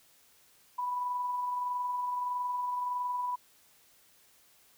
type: tone with amplitude modulation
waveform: sine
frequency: 987.8 Hz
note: B5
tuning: in tune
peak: -29 dBFS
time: 0.78-3.36 s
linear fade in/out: 10 ms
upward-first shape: sine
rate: 21.6 Hz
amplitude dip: 30%
effects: white hiss -63 dBFS RMS until 4.77 s